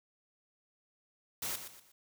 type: noise with echo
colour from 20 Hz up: white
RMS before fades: -37 dBFS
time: 1.42-1.56 s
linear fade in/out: 5 ms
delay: 120 ms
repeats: 3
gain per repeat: -9 dB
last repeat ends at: 1.92 s
effects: none